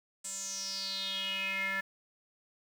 square tone with band-pass filter sweep, 193.9 Hz, G3, 19 cents flat, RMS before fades -36 dBFS, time 0.24-1.81 s, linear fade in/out 10 ms, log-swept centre 8000 to 1800 Hz, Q 7, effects 9-bit

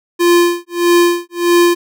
square tone with tremolo, 347 Hz, F4, 11 cents flat, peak -7 dBFS, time 0.19-1.75 s, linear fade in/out 20 ms, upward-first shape sine, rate 1.6 Hz, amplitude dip 100%, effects none

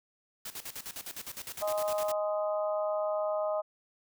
white noise with tremolo, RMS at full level -40 dBFS, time 0.45-2.12 s, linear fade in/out 5 ms, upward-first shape square, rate 9.8 Hz, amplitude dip 80%
harmonic tone, 207.7 Hz, G#3, in tune, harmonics 3 / 4 / 5 / 6, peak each -29 / -39 / -41 / -40 dBFS, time 1.61-3.62 s, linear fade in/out 20 ms
effects none

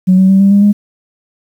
sine tone with pitch steps, 185.2 / 189.09 / 193.06 / 197.12 / 201.3 / 205.5 Hz, F#3 / F#3 / G3 / G3 / G3 / G#3, +2 / +38 / -26 / +10 / +46 / -18 cents, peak -3 dBFS, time 0.07-0.73 s, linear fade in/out 20 ms, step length 110 ms, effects tanh soft clip ceiling 0 dBFS + 7-bit

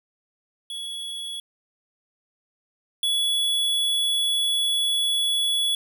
square tone pair in turn, 3372 / 3391 Hz, G#7 / G#7, +26 / +35 cents, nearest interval unison, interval 9 cents, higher second, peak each -31 / -21 dBFS, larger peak second, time 0.7-1.4 / 3.03-5.75 s, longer second, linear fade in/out 2 ms, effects none

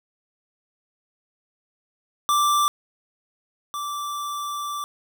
square tone pair in turn, 1174.7 / 1168.2 Hz, D6 / D6, 0 / -10 cents, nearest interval unison, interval 10 cents, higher first, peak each -18 / -28 dBFS, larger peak first, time 2.29-2.68 / 3.74-4.84 s, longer second, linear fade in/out 0 ms, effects none

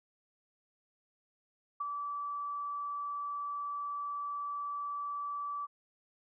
sine tone with ADSR envelope, 1156 Hz, D6, 28 cents flat, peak -31 dBFS, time 1.8-5.67 s, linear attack 9 ms, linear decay 22 ms, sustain -4 dB, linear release 27 ms, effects none

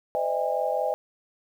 sine tone cluster, 510 / 601 / 646 / 811 Hz, C5 / D5 / E5 / G#5, -44 / +40 / -35 / -41 cents, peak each -29 dBFS, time 0.15-0.94 s, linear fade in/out 0 ms, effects 9-bit

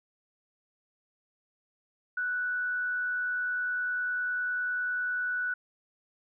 sine tone with frequency modulation, 1480 Hz, F#6, in tune, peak -28 dBFS, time 2.17-5.54 s, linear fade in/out 5 ms, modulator 90.2 Hz, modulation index 0.31, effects none

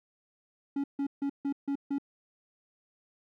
triangle tone bursts, 279.6 Hz, C#4, 15 cents sharp, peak -26 dBFS, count 6, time 0.76-1.984 s, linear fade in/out 5 ms, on 79 ms, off 150 ms, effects none

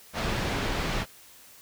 pink low-pass noise, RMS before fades -29 dBFS, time 0.13-1.06 s, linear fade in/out 50 ms, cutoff 4100 Hz, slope 12 dB/octave, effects white hiss -52 dBFS RMS until 1.61 s

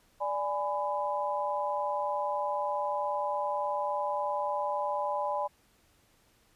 sine chord, G# diminished, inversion second, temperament equal with one note detuned, 587.3 / 830.6 / 999.8 Hz, D5 / G#5 / B5, 0 / 0 / +21 cents, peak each -33 dBFS, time 0.2-5.48 s, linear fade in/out 20 ms, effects pink hiss -66 dBFS RMS until 6.55 s + resampled to 32000 Hz

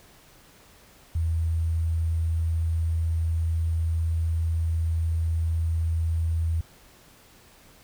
sine tone with sample-and-hold, 82 Hz, E2, 9 cents flat, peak -22 dBFS, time 1.15-6.61 s, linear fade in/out 5 ms, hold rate 8820 Hz, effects pink hiss -54 dBFS RMS until 7.83 s

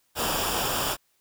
pink noise with comb filter, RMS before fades -27 dBFS, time 0.15-0.97 s, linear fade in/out 50 ms, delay 0.48 ms, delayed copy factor -0.65, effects white hiss -69 dBFS RMS until 1.2 s

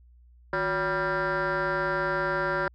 sine tone with frequency modulation, 975 Hz, B5, 23 cents flat, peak -22 dBFS, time 0.53-2.68 s, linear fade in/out 2 ms, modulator 204 Hz, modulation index 3.5, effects tanh soft clip ceiling -23 dBFS + added 60 Hz sine -52 dBFS peak until 2.74 s

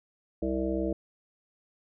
harmonic tone, 65.41 Hz, C2, in tune, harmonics 1 / 3 / 5 / 7 / 9 / 10, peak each -35 / -35 / -30 / -35 / -35 / -41 dBFS, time 0.42-0.93 s, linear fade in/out 5 ms, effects none

